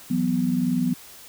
sine chord, E suspended second, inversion none, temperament just, 164.81 / 185.42 / 247.2 Hz, E3 / F#3 / B3, 0 / +4 / +2 cents, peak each -28 / -25 / -22 dBFS, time 0.1-0.94 s, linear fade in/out 10 ms, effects white hiss -45 dBFS RMS until 1.28 s

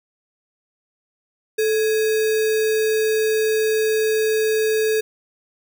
sine tone with sample-and-hold, 436.4 Hz, A4, 14 cents flat, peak -16 dBFS, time 1.58-5.01 s, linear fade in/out 10 ms, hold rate 2100 Hz, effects none

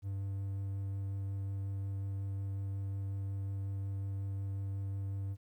triangle tone with vibrato, 98.1 Hz, G2, 2 cents sharp, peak -33 dBFS, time 0.02-5.37 s, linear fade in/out 50 ms, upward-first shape sine, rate 5.5 Hz, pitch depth 8 cents each way, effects 12-bit

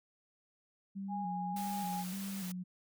sine tone with vibrato, 188.4 Hz, F#3, 32 cents sharp, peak -38 dBFS, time 0.95-2.64 s, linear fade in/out 20 ms, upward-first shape square, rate 1.7 Hz, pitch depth 65 cents each way
sine tone, 823 Hz, G#5, 16 cents flat, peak -37 dBFS, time 1.08-2.05 s, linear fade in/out 50 ms
white noise, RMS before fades -47 dBFS, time 1.56-2.52 s, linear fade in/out 5 ms
effects none

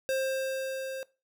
square tone with level ramp, 530 Hz, C5, 22 cents sharp, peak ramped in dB -27 to -36 dBFS, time 0.09-1.03 s, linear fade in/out 0 ms, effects noise-tail reverb RT60 0.3 s tail -21 dB re dry

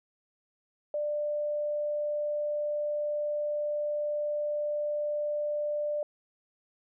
sine tone, 593 Hz, D5, 17 cents sharp, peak -28 dBFS, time 0.94-6.03 s, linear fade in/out 2 ms, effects none

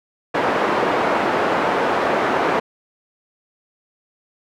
pink band-pass noise, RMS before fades -19 dBFS, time 0.34-2.6 s, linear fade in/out 10 ms, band 390 to 1400 Hz, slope 12 dB/octave, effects none

